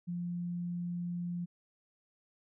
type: tone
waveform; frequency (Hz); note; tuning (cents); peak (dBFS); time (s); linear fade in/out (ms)
sine; 174.61; F3; 0; -34; 0.07-1.46; 20
effects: none